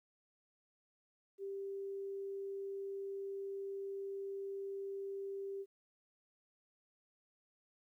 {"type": "tone", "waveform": "sine", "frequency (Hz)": 393.3, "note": "G4", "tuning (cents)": 6, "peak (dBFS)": -40, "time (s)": [1.38, 5.66], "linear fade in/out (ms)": 50, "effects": ["13-bit"]}